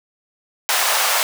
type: high-pass noise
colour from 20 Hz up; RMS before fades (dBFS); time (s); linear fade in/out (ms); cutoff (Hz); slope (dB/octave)
pink; -18; 0.69-1.23; 0; 690; 24
effects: none